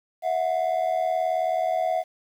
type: ring-modulated tone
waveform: triangle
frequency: 690 Hz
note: F5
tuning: 21 cents flat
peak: -16 dBFS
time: 0.22-2.04 s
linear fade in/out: 50 ms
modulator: 39.4 Hz
effects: tanh soft clip ceiling -14 dBFS + 9-bit